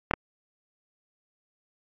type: clicks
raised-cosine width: 0.5 ms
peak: -8 dBFS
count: 2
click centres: 0.111 / 0.137 s
effects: AAC 48 kbps